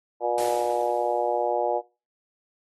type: harmonic tone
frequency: 120 Hz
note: B2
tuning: 49 cents flat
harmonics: 3 / 4 / 5 / 6 / 7 / 8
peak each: -31 / -29 / -27 / -29 / -28 / -41 dBFS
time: 0.2-1.82 s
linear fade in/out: 50 ms
type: noise with exponential decay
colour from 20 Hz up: white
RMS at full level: -34 dBFS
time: 0.38-1.53 s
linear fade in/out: 0 ms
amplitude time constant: 250 ms
effects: noise-tail reverb RT60 0.3 s tail -21 dB re dry + AAC 32 kbps